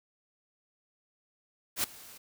white noise with ADSR envelope, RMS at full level -27 dBFS, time 1.76-2.18 s, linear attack 79 ms, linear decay 4 ms, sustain -23 dB, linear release 10 ms, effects none

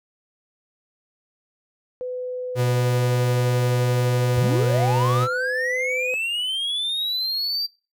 sine tone with pitch glide, 502 to 507.2 Hz, B4 to B4, +28 to +46 cents, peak -26 dBFS, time 2.01-6.14 s, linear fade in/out 0 ms, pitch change +18 cents, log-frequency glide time 3.81-5.93 s
45% pulse tone, 122.6 Hz, B2, 12 cents flat, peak -19 dBFS, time 2.55-5.28 s, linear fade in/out 50 ms
triangle linear sweep, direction up, 61.1 to 4716 Hz, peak -21 dBFS, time 4.36-7.67 s, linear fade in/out 20 ms
effects noise-tail reverb RT60 0.3 s tail -22 dB re dry

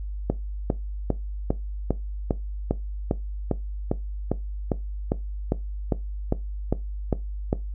click train, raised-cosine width 2 ms, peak -8 dBFS, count 19, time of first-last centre 0.3-7.529 s, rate 2.49 Hz, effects noise-tail reverb RT60 0.2 s tail -17 dB re dry + added 50 Hz sine -29 dBFS peak until 7.74 s

